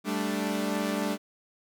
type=chord; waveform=sawtooth; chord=G suspended second; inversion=none; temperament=equal with one note detuned; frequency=196 / 219.4 / 293.7 Hz; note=G3 / A3 / D4; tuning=0 / -5 / 0 cents; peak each=-28 dBFS; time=0.04-1.18 s; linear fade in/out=50 ms; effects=none